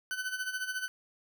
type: tone with tremolo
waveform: 40% pulse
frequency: 1510 Hz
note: F#6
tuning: 35 cents sharp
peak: -30 dBFS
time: 0.11-0.88 s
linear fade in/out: 0 ms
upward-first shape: sine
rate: 14 Hz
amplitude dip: 70%
effects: none